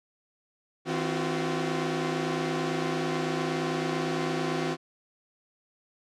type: tone cluster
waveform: sawtooth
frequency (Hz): 159.8 / 259.1 / 346.7 / 375.6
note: D#3 / C4 / F4 / F#4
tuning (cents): +47 / -17 / -13 / +26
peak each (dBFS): -29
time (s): 0.85-4.77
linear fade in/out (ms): 50
effects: low-pass 6000 Hz 12 dB/octave